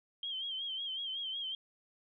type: tone with vibrato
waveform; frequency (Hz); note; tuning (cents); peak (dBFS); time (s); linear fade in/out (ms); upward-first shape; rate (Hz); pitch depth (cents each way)
sine; 3180; G7; +24; -36; 0.23-1.55; 2; sine; 5.4; 71
effects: none